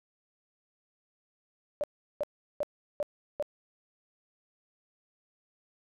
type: tone bursts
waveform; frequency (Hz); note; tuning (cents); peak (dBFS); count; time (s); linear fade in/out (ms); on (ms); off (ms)
sine; 587.3; D5; 0; -27; 5; 1.81-3.425; 0; 27; 370
effects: none